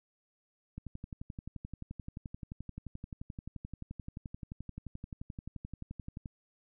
click train, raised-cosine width 5 ms, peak -29 dBFS, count 64, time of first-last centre 0.78-6.258 s, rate 11.5 Hz, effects none

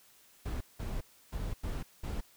brown noise bursts at uneven times, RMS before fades -36 dBFS, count 5, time 0.45-0.61 / 0.79-1.01 / 1.32-1.54 / 1.63-1.83 / 2.03-2.21 s, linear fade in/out 10 ms, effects white hiss -62 dBFS RMS until 2.36 s

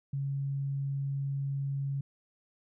sine tone, 138.5 Hz, C#3, 1 cent flat, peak -30 dBFS, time 0.13-2.01 s, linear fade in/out 5 ms, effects none

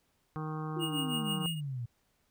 harmonic tone, 155.56 Hz, D#3, in tune, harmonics 1 / 2 / 3 / 5 / 6 / 7 / 8 / 9 / 10, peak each -36 / -43 / -45 / -46 / -53 / -45 / -47 / -56 / -59 dBFS, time 0.36-1.46 s, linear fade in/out 0 ms
sine exponential sweep, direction down, 357.6 to 114.8 Hz, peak -34 dBFS, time 0.76-1.86 s, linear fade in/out 10 ms
square tone with tremolo, 2856 Hz, F7, 38 cents sharp, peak -32 dBFS, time 0.79-1.61 s, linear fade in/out 50 ms, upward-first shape triangle, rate 6.2 Hz, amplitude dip 90%
effects pink hiss -74 dBFS RMS until 2.3 s

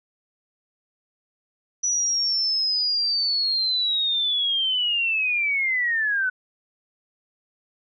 sine linear sweep, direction down, 5920 to 1480 Hz, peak -20 dBFS, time 1.83-6.3 s, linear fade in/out 10 ms, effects none

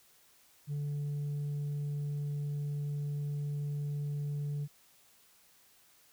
sine tone, 145.3 Hz, D3, 18 cents flat, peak -30 dBFS, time 0.67-4.68 s, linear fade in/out 50 ms, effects tanh soft clip ceiling -32 dBFS + white hiss -64 dBFS RMS until 6.12 s

